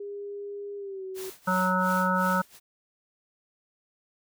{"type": "tone with pitch glide", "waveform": "sine", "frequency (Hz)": [405.3, 378.2], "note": ["G#4", "F#4"], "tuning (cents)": [-42, 38], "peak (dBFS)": -34, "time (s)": [0, 1.3], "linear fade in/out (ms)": 5, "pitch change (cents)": -120, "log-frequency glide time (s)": [0.77, 1.04]}
{"type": "noise with tremolo", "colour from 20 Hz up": "white", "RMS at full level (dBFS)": -41, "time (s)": [1.14, 2.6], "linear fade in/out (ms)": 50, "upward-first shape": "sine", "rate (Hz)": 2.8, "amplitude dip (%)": 90}
{"type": "harmonic tone", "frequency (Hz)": 184.7, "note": "F#3", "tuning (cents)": -3, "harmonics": [1, 3, 5, 7, 8], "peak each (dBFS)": [-27, -31, -29, -27, -30], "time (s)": [1.47, 2.42], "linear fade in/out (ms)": 10}
{"effects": []}